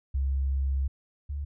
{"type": "tone pair in turn", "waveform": "sine", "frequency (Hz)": [67.7, 71.58], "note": ["C#2", "D2"], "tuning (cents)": [-40, -44], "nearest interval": "minor second", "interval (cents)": 96, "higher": "second", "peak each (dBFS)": [-24, -30], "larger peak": "first", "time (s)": [[0.14, 0.88], [1.29, 1.45]], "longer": "first", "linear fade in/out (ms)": 10, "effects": []}